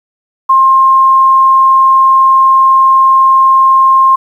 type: tone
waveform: sine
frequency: 1062 Hz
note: C6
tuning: 25 cents sharp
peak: -3 dBFS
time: 0.49-4.16 s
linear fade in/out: 10 ms
effects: 7-bit